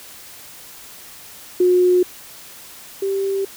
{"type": "tone pair in turn", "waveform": "sine", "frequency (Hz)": [361.1, 390.8], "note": ["F#4", "G4"], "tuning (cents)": [-42, -5], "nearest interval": "minor second", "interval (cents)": 137, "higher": "second", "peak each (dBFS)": [-11, -18], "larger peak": "first", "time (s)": [[1.6, 2.03], [3.02, 3.45]], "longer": "neither", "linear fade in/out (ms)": 5, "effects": ["white hiss -40 dBFS RMS until 3.56 s"]}